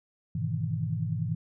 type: chord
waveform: sine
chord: E major seventh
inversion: first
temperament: just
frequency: 103.01 / 123.61 / 154.51 / 164.81 Hz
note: G#2 / B2 / D#3 / E3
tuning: -14 / +2 / -12 / 0 cents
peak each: -33 dBFS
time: 0.35-1.35 s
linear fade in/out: 5 ms
effects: none